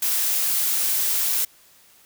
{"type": "noise", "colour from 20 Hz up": "blue", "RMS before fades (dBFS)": -22, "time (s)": [0.02, 1.45], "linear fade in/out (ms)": 5, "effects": ["white hiss -54 dBFS RMS until 2.05 s"]}